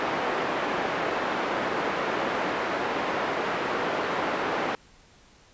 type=band-pass noise; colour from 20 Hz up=pink; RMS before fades=-28 dBFS; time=0-4.75 s; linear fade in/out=0 ms; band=360 to 1800 Hz; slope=12 dB/octave; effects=pink hiss -56 dBFS RMS until 5.53 s + resampled to 16000 Hz